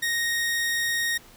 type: tone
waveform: sawtooth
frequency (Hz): 1864.7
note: A#6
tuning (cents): 0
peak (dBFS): -20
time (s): 0.02-1.18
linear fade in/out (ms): 10
effects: pink hiss -51 dBFS RMS until 1.36 s